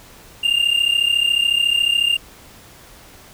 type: tone pair together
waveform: triangle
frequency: 2787 / 2821 Hz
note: F7 / F7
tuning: -4 / +17 cents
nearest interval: unison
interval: 21 cents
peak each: -16 dBFS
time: 0.43-2.17 s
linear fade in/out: 10 ms
effects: pink hiss -44 dBFS RMS until 3.33 s